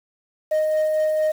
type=tone with tremolo; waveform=sine; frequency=620 Hz; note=D#5; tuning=6 cents flat; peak=-14 dBFS; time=0.51-1.32 s; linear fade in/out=10 ms; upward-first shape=sine; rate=4.4 Hz; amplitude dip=30%; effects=tanh soft clip ceiling -16 dBFS + 7-bit